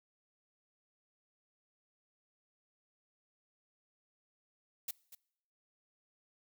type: noise with echo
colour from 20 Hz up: blue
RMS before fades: -38 dBFS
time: 4.88-4.91 s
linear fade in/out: 5 ms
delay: 240 ms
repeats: 1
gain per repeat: -14 dB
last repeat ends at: 5.15 s
effects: noise-tail reverb RT60 0.8 s tail -24 dB re dry